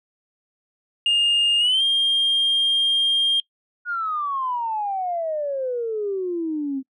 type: tone with pitch glide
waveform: sine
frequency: 2827 to 3210 Hz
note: F7 to G7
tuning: +20 to +40 cents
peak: -14 dBFS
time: 1.06-3.4 s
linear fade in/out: 2 ms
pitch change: +220 cents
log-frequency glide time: 1.59-1.83 s
type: exponential sweep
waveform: sine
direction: down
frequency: 1460 to 261.6 Hz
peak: -22 dBFS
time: 3.85-6.83 s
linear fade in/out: 50 ms
effects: noise-tail reverb RT60 0.1 s tail -23 dB re dry + tanh soft clip ceiling -14 dBFS